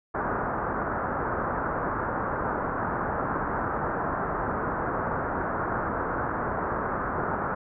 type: low-pass noise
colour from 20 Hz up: white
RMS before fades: -29 dBFS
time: 0.14-7.55 s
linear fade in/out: 10 ms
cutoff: 1500 Hz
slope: 48 dB/octave
effects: none